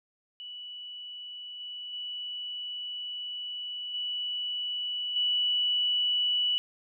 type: tone with level steps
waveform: sine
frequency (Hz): 2954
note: F#7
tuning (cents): -3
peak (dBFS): -39 / -37 / -34 / -30 / -24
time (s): 0.4-6.58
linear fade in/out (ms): 0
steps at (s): 1.6 / 1.93 / 3.94 / 5.16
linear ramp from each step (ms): 2
effects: none